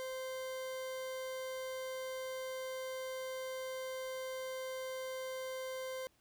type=tone; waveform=40% pulse; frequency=520 Hz; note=C5; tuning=11 cents flat; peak=-39 dBFS; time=0-6.07 s; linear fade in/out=0 ms; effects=pink hiss -72 dBFS RMS until 6.2 s